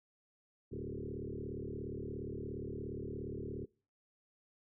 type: tone with frequency modulation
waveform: sine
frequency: 246.9 Hz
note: B3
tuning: in tune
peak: -39 dBFS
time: 0.71-3.66 s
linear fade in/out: 20 ms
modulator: 37.1 Hz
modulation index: 5
effects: noise-tail reverb RT60 0.4 s tail -24 dB re dry